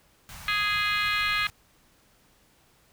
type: band-stop noise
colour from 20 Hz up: pink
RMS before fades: -43 dBFS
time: 0.29-1.5 s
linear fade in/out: 0 ms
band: 190 to 760 Hz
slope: 24 dB/octave
type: harmonic tone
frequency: 415.3 Hz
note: G#4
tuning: in tune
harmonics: 3 / 4 / 5 / 6 / 7 / 8 / 9 / 10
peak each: -30 / -30 / -30 / -30 / -37 / -34 / -39 / -35 dBFS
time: 0.48-1.47 s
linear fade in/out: 2 ms
effects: pink hiss -62 dBFS RMS until 2.92 s